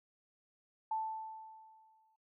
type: tone with exponential decay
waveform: sine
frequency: 880 Hz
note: A5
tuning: in tune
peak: -32 dBFS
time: 0.91-2.16 s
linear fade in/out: 5 ms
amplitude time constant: 270 ms
effects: noise-tail reverb RT60 0.1 s tail -17 dB re dry